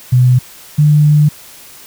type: tone pair in turn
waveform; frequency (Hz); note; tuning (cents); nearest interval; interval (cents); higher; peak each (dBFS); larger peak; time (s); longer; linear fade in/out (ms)
sine; 125.6 / 149.36; B2 / D3; +30 / +30; minor third; 300; second; -5; neither; 0.12-0.39 / 0.78-1.29; second; 10
effects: white hiss -37 dBFS RMS until 1.86 s